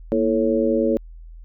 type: harmonic tone with a mistuned harmonic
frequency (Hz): 110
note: A2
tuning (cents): 0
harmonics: 2 / 3 / 4 / 5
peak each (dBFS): -22 / -22 / -22 / -22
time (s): 0.12-0.97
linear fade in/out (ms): 0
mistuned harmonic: 2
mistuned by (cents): +110
effects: added 41 Hz sine -37 dBFS peak until 1.44 s